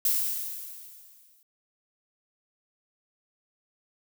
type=noise with exponential decay; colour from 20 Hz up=violet; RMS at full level=-23 dBFS; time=0.05-1.43 s; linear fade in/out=2 ms; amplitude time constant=300 ms; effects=none